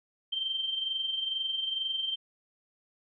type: tone with amplitude modulation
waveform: sine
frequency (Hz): 3136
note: G7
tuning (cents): 0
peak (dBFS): -27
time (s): 0.32-2.16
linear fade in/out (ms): 10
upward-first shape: sine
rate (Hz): 22.2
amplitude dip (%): 55
effects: none